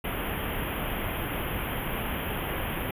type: band-stop noise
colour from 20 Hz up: pink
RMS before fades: -31 dBFS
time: 0.04-2.91 s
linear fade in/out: 5 ms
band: 3300 to 11000 Hz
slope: 96 dB/octave
effects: resampled to 32000 Hz